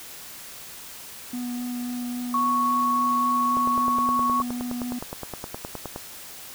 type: tone with vibrato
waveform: triangle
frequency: 245 Hz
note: B3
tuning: 14 cents flat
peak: -26 dBFS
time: 1.33-4.99 s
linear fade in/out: 5 ms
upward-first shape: sine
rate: 3.7 Hz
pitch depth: 10 cents each way
type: tone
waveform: sine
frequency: 1108.7 Hz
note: C#6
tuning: in tune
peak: -20 dBFS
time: 2.34-4.42 s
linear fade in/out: 2 ms
type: click train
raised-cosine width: 1 ms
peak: -18 dBFS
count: 24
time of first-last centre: 3.57-5.961 s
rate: 9.62 Hz
effects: white hiss -41 dBFS RMS until 6.54 s